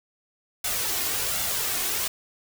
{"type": "noise with flanger", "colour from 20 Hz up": "white", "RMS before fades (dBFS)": -27, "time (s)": [0.64, 2.08], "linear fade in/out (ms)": 5, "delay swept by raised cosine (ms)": [1.4, 2.8], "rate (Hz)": 1.3, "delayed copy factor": 0.5, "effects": []}